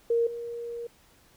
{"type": "tone pair in turn", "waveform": "sine", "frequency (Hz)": [466.2, 470.8], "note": ["A#4", "A#4"], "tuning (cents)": [0, 17], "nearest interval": "unison", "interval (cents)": 17, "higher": "second", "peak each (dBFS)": [-21, -33], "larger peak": "first", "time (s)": [[0.1, 0.27], [0.27, 0.87]], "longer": "second", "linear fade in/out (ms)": 5, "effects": ["pink hiss -60 dBFS RMS until 1.36 s"]}